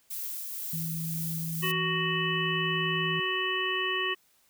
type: noise with tremolo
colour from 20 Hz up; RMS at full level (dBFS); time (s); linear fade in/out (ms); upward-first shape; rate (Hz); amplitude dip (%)
violet; -35; 0.1-1.72; 10; triangle; 2; 30
type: tone with pitch glide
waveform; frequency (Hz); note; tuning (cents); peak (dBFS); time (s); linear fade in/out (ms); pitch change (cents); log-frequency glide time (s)
sine; 163.1 to 162.07; E3 to E3; -18 to -29; -32; 0.73-3.2; 5; -11; 1.92-2.67
type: harmonic tone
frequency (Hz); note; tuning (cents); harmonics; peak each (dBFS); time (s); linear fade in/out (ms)
372.5; F#4; +12; 1 / 3 / 5 / 7 / 8; -34 / -34 / -32 / -35 / -32; 1.62-4.15; 20
effects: white hiss -66 dBFS RMS until 4.49 s